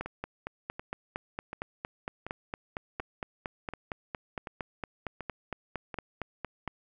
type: two click trains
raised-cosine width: 0.5 ms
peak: -19 / -23 dBFS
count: 30 / 10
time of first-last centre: 0.01-6.677 / 0.06-6.678 s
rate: 4.35 / 1.36 Hz
effects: none

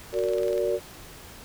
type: chord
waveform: sine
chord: Gb augmented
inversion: none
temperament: just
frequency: 370 / 462.5 / 578.1 Hz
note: Gb4 / Bb4 / D5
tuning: 0 / -14 / -27 cents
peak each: -27 dBFS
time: 0.12-0.8 s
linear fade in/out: 50 ms
type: click train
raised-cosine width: 0.2 ms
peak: -23 dBFS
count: 10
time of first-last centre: 0.14-0.579 s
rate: 20.5 Hz
effects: pink hiss -45 dBFS RMS until 1.44 s

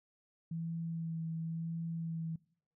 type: tone with vibrato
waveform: sine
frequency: 164.3 Hz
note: E3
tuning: 5 cents flat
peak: -36 dBFS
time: 0.51-2.36 s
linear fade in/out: 5 ms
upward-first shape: sine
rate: 0.95 Hz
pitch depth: 17 cents each way
effects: noise-tail reverb RT60 0.6 s tail -22 dB re dry

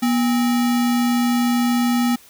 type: tone with sample-and-hold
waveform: sine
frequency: 241.5 Hz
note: B3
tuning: 39 cents flat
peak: -15 dBFS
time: 0.02-2.16 s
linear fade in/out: 10 ms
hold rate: 1050 Hz
effects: white hiss -48 dBFS RMS until 2.29 s

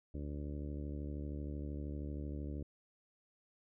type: harmonic tone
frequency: 72.9 Hz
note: D2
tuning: 12 cents flat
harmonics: 1 / 2 / 3 / 4 / 5 / 6 / 7 / 8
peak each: -41 / -47 / -50 / -47 / -53 / -57 / -57 / -59 dBFS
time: 0.14-2.63 s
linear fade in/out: 5 ms
effects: none

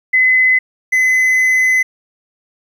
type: tone pair in turn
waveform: sine / triangle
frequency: 2029 / 2029 Hz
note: B6 / B6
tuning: +46 / +46 cents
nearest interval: unison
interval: 0 cents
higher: neither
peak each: -8 dBFS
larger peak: neither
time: 0.13-0.59 / 0.92-1.83 s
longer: second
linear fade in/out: 10 ms
effects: 8-bit

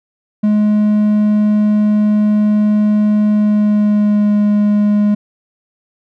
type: tone with pitch glide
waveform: triangle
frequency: 210.4 to 207.6 Hz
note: G#3 to G#3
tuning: +23 to 0 cents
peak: -7 dBFS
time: 0.43-5.15 s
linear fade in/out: 10 ms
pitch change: -23 cents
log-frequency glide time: 3.3-4.34 s
effects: none

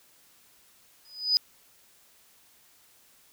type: tone with exponential growth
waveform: sine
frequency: 4978 Hz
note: D#8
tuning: in tune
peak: -15 dBFS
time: 1.05-1.37 s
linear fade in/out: 0 ms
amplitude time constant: 68 ms
effects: tanh soft clip ceiling -15 dBFS + white hiss -60 dBFS RMS until 3.32 s

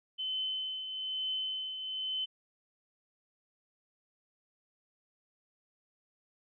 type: tone with tremolo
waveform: sine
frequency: 3051 Hz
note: G7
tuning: 48 cents flat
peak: -31 dBFS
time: 0.18-2.26 s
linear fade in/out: 20 ms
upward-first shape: triangle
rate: 1.1 Hz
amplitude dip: 55%
effects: none

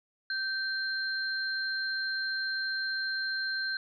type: tone pair together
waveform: sine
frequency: 1557 / 4164 Hz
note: G6 / C8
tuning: -12 / -9 cents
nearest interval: octave + perfect fourth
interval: 1703 cents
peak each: -31 / -35 dBFS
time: 0.3-3.77 s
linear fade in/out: 2 ms
effects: none

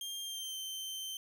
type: tone with pitch glide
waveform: sawtooth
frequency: 3200 to 3107 Hz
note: G7 to G7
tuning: +35 to -16 cents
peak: -36 dBFS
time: 0.01-1.17 s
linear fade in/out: 2 ms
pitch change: -51 cents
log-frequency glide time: 0.24-0.56 s
effects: 13-bit

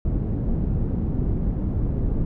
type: low-pass noise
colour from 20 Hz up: pink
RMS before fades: -23 dBFS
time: 0.05-2.25 s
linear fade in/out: 2 ms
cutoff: 230 Hz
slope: 12 dB/octave
effects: none

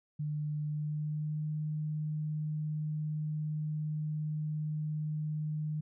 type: tone with pitch glide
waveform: sine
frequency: 150 to 152.89 Hz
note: D3 to D#3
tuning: +37 to -30 cents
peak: -32 dBFS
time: 0.19-5.81 s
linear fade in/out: 10 ms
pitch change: +33 cents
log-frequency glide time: 0.68-1.47 s
effects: none

